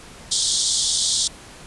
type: band-pass noise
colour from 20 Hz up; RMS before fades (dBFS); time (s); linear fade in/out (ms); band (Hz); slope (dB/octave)
pink; -21; 0.31-1.28; 10; 3300 to 9300; 96
effects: pink hiss -42 dBFS RMS until 1.66 s + resampled to 24000 Hz